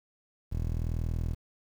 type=tone with band-pass filter; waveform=sawtooth; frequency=40.66 Hz; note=E1; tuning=23 cents flat; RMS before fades=-31 dBFS; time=0.51-1.35 s; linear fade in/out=20 ms; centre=90 Hz; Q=1; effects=9-bit